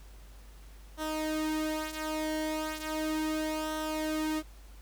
sawtooth tone with flanger, 311.1 Hz, D#4, in tune, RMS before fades -33 dBFS, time 0.97-4.43 s, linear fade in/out 50 ms, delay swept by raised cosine 0.42 to 4.02 ms, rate 0.36 Hz, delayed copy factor -0.65, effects added 50 Hz sine -48 dBFS peak until 4.81 s + pink hiss -59 dBFS RMS until 4.81 s

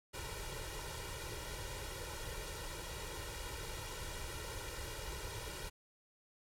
pink noise with comb filter, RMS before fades -44 dBFS, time 0.13-5.7 s, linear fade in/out 20 ms, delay 2.1 ms, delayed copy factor +0.9, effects low-pass 12000 Hz 12 dB/octave

